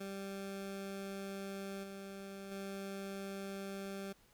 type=tone with level steps; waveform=20% pulse; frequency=196 Hz; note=G3; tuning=in tune; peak=-37 / -41 / -37 dBFS; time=0-4.13 s; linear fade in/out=10 ms; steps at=1.83 / 2.51 s; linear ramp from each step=10 ms; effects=pink hiss -68 dBFS RMS until 4.33 s